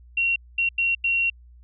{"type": "tone bursts at uneven times", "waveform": "sine", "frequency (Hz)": 2741, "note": "F7", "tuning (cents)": -33, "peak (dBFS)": -19, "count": 4, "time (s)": [[0.17, 0.36], [0.58, 0.69], [0.78, 0.95], [1.04, 1.3]], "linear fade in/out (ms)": 5, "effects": ["added 60 Hz sine -46 dBFS peak until 1.63 s"]}